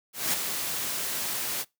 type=noise with ADSR envelope; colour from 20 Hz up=white; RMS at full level=-25 dBFS; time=0.13-1.65 s; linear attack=200 ms; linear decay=19 ms; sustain=-6 dB; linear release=41 ms; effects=noise-tail reverb RT60 0.2 s tail -23 dB re dry + high-pass 100 Hz 12 dB/octave